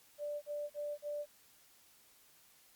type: tone bursts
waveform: sine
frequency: 587.3 Hz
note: D5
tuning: in tune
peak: -37 dBFS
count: 4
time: 0.18-1.26 s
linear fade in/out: 50 ms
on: 240 ms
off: 40 ms
effects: white hiss -65 dBFS RMS until 2.75 s + Opus 48 kbps